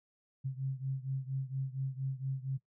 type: beating tone pair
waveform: sine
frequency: 132.3 / 136.6 Hz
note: C3 / C#3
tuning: +20 / -25 cents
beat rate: 4.3 Hz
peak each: -36 / -38 dBFS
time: 0.44-2.58 s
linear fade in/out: 20 ms
effects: noise-tail reverb RT60 0.1 s tail -17 dB re dry